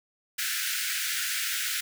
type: high-pass noise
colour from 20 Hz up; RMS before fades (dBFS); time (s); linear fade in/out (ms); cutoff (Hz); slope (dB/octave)
pink; -30; 0.38-1.81; 10; 1400; 96
effects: none